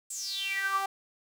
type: tone with high-pass filter sweep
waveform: sawtooth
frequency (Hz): 391.1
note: G4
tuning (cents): -4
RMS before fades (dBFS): -32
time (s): 0.1-0.86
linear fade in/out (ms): 5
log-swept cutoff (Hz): 8100 to 850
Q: 9.4
effects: none